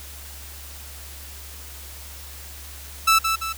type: tone with echo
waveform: sawtooth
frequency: 1318.5 Hz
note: E6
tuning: in tune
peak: -10 dBFS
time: 3.07-3.19 s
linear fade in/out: 10 ms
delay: 170 ms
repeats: 2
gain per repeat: -6 dB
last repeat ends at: 3.53 s
effects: added 70 Hz sine -40 dBFS peak until 3.57 s + white hiss -41 dBFS RMS until 3.57 s